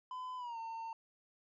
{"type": "tone with pitch glide", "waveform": "triangle", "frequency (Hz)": [1012, 906.8], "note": ["B5", "A#5"], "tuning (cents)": [42, -48], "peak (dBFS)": -39, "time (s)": [0.11, 0.93], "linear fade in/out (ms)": 2, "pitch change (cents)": -190, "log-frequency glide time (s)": [0.37, 0.58], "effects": ["resampled to 16000 Hz"]}